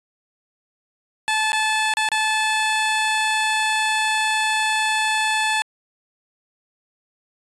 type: tone with dropouts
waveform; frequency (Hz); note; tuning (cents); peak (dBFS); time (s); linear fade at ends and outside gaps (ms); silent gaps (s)
15% pulse; 869; A5; -22; -12; 1.28-5.62; 0; 1.52-1.53 / 1.938-1.97 / 2.089-2.117
effects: resampled to 22050 Hz